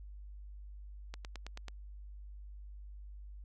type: click train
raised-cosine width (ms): 0.2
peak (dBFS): -27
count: 6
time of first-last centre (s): 1.14-1.683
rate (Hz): 9.21
effects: added 50 Hz sine -46 dBFS peak until 3.44 s + AAC 64 kbps